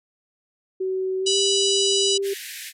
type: tone with pitch glide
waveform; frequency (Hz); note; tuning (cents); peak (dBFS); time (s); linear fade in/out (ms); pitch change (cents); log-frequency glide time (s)
sine; 376.9 to 394.5; F#4 to G4; +32 to +11; -22; 0.8-2.34; 10; +79; 1.19-1.36
type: harmonic tone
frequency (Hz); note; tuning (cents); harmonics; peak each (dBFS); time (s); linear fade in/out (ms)
983; B5; -8; 3 / 4 / 5 / 6 / 7 / 8 / 9; -23 / -25 / -27 / -29 / -30 / -31 / -32; 1.26-2.18; 10
type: band-pass noise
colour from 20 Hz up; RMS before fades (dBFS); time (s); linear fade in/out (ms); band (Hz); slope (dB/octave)
pink; -36; 2.22-2.73; 50; 1600 to 15000; 96
effects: none